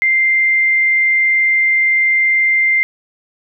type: tone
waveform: sine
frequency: 2093 Hz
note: C7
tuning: in tune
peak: -10 dBFS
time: 0.02-2.83 s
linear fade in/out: 0 ms
effects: none